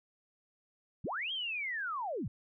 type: linear two-way sweep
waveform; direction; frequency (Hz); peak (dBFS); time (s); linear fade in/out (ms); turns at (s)
sine; up then down; 72.8 to 3263 to 72.8; -34; 1.04-2.28; 5; 1.32
effects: none